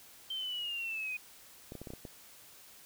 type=linear sweep; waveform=sine; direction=down; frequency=3136 to 2471 Hz; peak=-35 dBFS; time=0.3-1.17 s; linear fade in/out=5 ms
type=clicks; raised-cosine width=2 ms; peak=-30 dBFS; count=7; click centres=1.721 / 1.753 / 1.816 / 1.872 / 1.904 / 1.936 / 2.052 s
effects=white hiss -56 dBFS RMS until 2.85 s